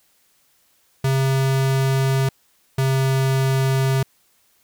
square tone pair in turn, 134.1 / 133.56 Hz, C3 / C3, +43 / +36 cents, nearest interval unison, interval 7 cents, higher first, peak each -17 dBFS, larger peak neither, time 1.04-2.29 / 2.78-4.03 s, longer neither, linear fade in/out 5 ms, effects white hiss -61 dBFS RMS until 4.63 s

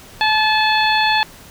harmonic tone, 865 Hz, A5, 30 cents flat, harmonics 1 / 2 / 3 / 4 / 5, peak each -16 / -19 / -21 / -22 / -23 dBFS, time 0.21-1.23 s, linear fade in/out 0 ms, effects pink hiss -41 dBFS RMS until 1.5 s

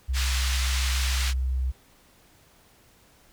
sine tone with pitch glide, 64.8 to 64.24 Hz, C2 to C2, -16 to -31 cents, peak -23 dBFS, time 0.08-1.72 s, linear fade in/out 20 ms, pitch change -15 cents, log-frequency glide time 1.06-1.51 s
white band-pass noise, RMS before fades -31 dBFS, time 0.13-1.34 s, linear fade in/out 50 ms, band 1300 to 5200 Hz, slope 12 dB/octave
effects pink hiss -58 dBFS RMS until 3.32 s

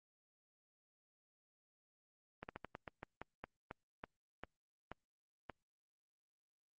slowing click train, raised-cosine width 0.5 ms, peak -30 dBFS, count 14, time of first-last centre 2.43-5.497 s, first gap 59 ms, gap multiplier 1.21, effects Opus 32 kbps

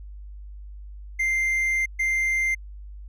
triangle tone bursts at uneven times, 2093 Hz, C7, in tune, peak -19 dBFS, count 2, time 1.19-1.86 / 1.99-2.55 s, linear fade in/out 10 ms, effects added 50 Hz sine -37 dBFS peak until 3.08 s

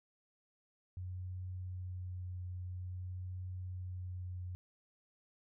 sine tone with vibrato, 91.1 Hz, F#2, 26 cents flat, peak -40 dBFS, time 0.97-4.55 s, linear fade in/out 0 ms, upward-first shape triangle, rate 0.5 Hz, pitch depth 14 cents each way, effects none

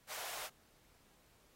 pink high-pass noise, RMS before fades -45 dBFS, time 0.07-0.5 s, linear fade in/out 50 ms, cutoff 560 Hz, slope 24 dB/octave, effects pink hiss -69 dBFS RMS until 1.55 s + AAC 48 kbps

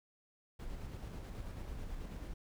brown noise with tremolo, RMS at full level -43 dBFS, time 0.59-2.34 s, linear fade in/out 10 ms, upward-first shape square, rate 9.2 Hz, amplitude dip 25%, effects none

